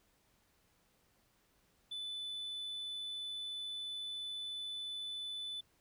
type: tone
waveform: sine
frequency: 3497 Hz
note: A7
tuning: 11 cents flat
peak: -37 dBFS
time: 1.91-5.61 s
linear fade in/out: 10 ms
effects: tanh soft clip ceiling -39 dBFS + pink hiss -73 dBFS RMS until 5.8 s